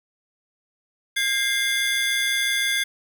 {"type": "tone cluster", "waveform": "square", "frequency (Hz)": [1612, 2102, 3355, 3481], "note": ["G6", "C7", "G#7", "A7"], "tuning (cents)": [48, 7, 17, -19], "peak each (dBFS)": [-27, -25, -31, -27], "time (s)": [1.16, 2.84], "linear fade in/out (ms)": 10, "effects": ["9-bit"]}